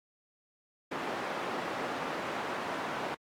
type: band-pass noise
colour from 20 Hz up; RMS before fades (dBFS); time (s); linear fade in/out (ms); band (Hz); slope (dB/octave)
white; -36; 0.91-3.15; 10; 220 to 1200; 12
effects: AAC 64 kbps